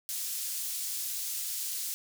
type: high-pass noise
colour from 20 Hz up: pink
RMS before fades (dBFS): -35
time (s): 0.09-1.94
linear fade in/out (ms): 0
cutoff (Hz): 6300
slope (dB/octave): 12
effects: none